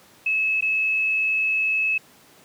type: tone with dropouts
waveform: sine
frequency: 2591 Hz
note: E7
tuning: 30 cents flat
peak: -19 dBFS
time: 0.26-1.98 s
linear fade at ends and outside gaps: 5 ms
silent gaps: 0.609-0.623 s
effects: pink hiss -52 dBFS RMS until 2.44 s + high-pass 150 Hz 12 dB/octave